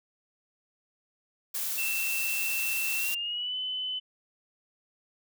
blue noise, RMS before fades -32 dBFS, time 1.54-3.15 s, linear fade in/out 10 ms
sine tone with pitch glide, 2677 to 3022 Hz, E7 to F#7, +26 to +36 cents, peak -30 dBFS, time 1.77-4 s, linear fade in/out 20 ms, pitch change +210 cents, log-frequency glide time 2.94-3.56 s
effects none

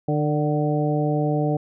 harmonic tone with a mistuned harmonic, 150 Hz, D3, 37 cents sharp, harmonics 1 / 2 / 3 / 4 / 5, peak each -22 / -25 / -27 / -28 / -29 dBFS, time 0.08-1.57 s, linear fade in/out 5 ms, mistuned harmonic 4, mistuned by -33 cents, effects none

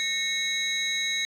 sine tone cluster, 1838 / 2192 / 3860 / 6460 Hz, A#6 / C#7 / B7 / G#8, -25 / -20 / -40 / -49 cents, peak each -32 / -29 / -27 / -33 dBFS, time 0-1.25 s, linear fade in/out 0 ms, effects tanh soft clip ceiling -19 dBFS

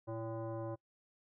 sine tone with frequency modulation, 115.2 Hz, A#2, 20 cents flat, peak -38 dBFS, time 0.07-0.76 s, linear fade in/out 20 ms, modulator 451 Hz, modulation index 1.4, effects noise-tail reverb RT60 0.1 s tail -24 dB re dry

